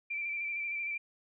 sine tone with vibrato, 2348 Hz, D7, 1 cent flat, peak -33 dBFS, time 0.1-0.98 s, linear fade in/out 10 ms, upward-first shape square, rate 13 Hz, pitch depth 24 cents each way, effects none

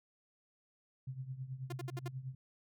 sine tone with tremolo, 130.81 Hz, C3, in tune, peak -37 dBFS, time 1.07-2.35 s, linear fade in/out 5 ms, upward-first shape triangle, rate 9.3 Hz, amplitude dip 85%
sawtooth tone bursts, 350 Hz, F4, 4 cents sharp, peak -37 dBFS, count 5, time 1.7-2.081 s, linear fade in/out 5 ms, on 25 ms, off 64 ms
effects none

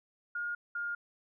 sine tone pair in turn, 1425 / 1415.2 Hz, F6 / F6, +34 / +23 cents, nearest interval unison, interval 11 cents, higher first, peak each -33 / -33 dBFS, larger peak neither, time 0.35-0.55 / 0.75-0.95 s, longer neither, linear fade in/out 5 ms, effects none

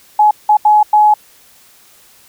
sine tone bursts at uneven times, 845 Hz, G#5, 30 cents sharp, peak -5 dBFS, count 4, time 0.19-0.31 / 0.49-0.57 / 0.65-0.83 / 0.93-1.14 s, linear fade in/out 5 ms, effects white hiss -46 dBFS RMS until 2.28 s

